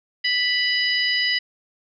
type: harmonic tone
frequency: 987.8 Hz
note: B5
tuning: in tune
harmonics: 2 / 3 / 4 / 5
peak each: -22 / -24 / -31 / -24 dBFS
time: 0.24-1.39 s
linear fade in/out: 10 ms
effects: none